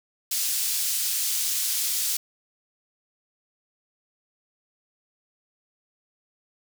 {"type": "high-pass noise", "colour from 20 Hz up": "pink", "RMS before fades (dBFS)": -26, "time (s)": [0.31, 2.17], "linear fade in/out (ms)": 5, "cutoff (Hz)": 5300, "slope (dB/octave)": 12, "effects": []}